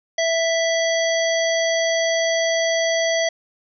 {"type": "harmonic tone", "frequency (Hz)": 659.3, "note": "E5", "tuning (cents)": 0, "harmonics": [1, 3, 5, 7, 9], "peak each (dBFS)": [-19, -24, -28, -31, -28], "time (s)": [0.18, 3.29], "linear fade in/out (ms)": 5, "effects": []}